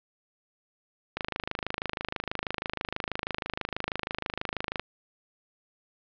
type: click train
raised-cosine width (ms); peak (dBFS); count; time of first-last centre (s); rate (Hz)
0.3; -13; 96; 1.17-4.796; 26.2
effects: low-pass 4000 Hz 12 dB/octave